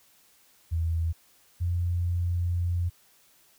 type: tone pair in turn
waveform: sine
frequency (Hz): 82.41 / 87.31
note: E2 / F2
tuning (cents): 0 / 0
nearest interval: minor second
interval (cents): 100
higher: second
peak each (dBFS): -24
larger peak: neither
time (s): 0.71-1.13 / 1.6-2.9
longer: second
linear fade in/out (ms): 20
effects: white hiss -61 dBFS RMS until 3.58 s